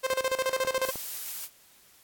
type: tone with tremolo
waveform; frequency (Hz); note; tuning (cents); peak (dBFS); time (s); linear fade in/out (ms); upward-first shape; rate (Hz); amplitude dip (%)
sawtooth; 523.3; C5; 0; -20; 0.03-0.91; 20; square; 14; 80
type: clicks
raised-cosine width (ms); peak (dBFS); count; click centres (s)
1; -26; 3; 0.13 / 0.649 / 0.957
type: noise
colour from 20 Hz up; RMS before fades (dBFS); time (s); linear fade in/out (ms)
blue; -36; 0.81-1.49; 50
effects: white hiss -58 dBFS RMS until 2.03 s + AAC 64 kbps